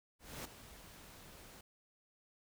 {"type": "noise with ADSR envelope", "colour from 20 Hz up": "pink", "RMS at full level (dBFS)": -44, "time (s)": [0.19, 1.61], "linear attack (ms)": 260, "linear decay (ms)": 6, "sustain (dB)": -12, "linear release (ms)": 4, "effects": []}